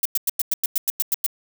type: noise bursts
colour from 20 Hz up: violet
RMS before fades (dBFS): -20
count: 11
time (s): 0.03-1.264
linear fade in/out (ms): 2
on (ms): 24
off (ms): 97
effects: none